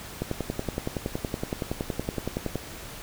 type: click train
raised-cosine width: 2 ms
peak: -14 dBFS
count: 26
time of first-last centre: 0.22-2.556 s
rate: 10.7 Hz
effects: pink hiss -41 dBFS RMS until 3.02 s